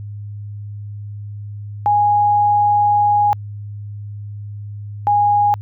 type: tone pair in turn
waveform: sine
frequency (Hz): 827 / 823.8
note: G#5 / G#5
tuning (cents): -8 / -14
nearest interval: unison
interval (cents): 6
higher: first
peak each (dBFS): -11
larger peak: neither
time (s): 1.86-3.33 / 5.07-5.54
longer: first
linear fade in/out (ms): 0
effects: added 103 Hz sine -27 dBFS peak until 5.61 s